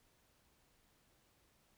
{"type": "silence", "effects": ["pink hiss -73 dBFS RMS until 1.77 s"]}